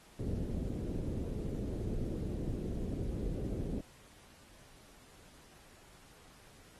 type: low-pass noise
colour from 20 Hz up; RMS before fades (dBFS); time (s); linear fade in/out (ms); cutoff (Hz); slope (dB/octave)
pink; -37; 0.19-3.81; 2; 430; 24
effects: pink hiss -60 dBFS RMS until 6.79 s + AAC 32 kbps